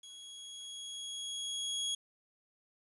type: tone with level ramp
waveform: sawtooth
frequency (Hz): 3322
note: G#7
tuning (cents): 0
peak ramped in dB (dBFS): -46 to -29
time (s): 0.03-1.95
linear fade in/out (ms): 5
effects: resampled to 24000 Hz + 11-bit